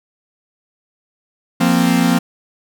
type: chord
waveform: 45% pulse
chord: F suspended fourth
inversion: none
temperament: equal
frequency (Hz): 174.61 / 233.1 / 261.6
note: F3 / Bb3 / C4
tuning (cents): 0 / 0 / 0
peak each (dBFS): -16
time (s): 1.6-2.19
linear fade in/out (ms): 10
effects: none